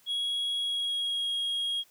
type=tone with pitch glide; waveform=sine; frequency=3322 to 3278 Hz; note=G#7 to G#7; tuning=0 to -23 cents; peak=-25 dBFS; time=0.06-1.84 s; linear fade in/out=50 ms; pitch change=-23 cents; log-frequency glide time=0.58-1.32 s; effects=tanh soft clip ceiling -27 dBFS + white hiss -62 dBFS RMS until 1.9 s